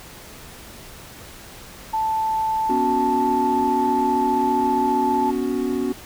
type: tone with pitch glide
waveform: sine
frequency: 880 to 871.9 Hz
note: A5 to A5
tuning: 0 to -16 cents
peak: -19 dBFS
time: 1.93-5.31 s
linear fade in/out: 10 ms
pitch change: -16 cents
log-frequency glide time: 2.83-4.99 s
type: chord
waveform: triangle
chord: B suspended second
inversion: none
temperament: equal with one note detuned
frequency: 246.9 / 282 / 370 Hz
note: B3 / C#4 / F#4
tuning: 0 / +30 / 0 cents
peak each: -23 dBFS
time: 2.69-5.93 s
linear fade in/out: 10 ms
effects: pink hiss -41 dBFS RMS until 6.05 s